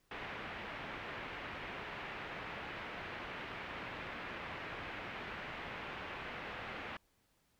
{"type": "low-pass noise", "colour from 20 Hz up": "white", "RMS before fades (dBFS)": -45, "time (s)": [0.11, 6.97], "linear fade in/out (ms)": 2, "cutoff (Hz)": 2500, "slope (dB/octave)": 24, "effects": ["pink hiss -75 dBFS RMS until 7.59 s"]}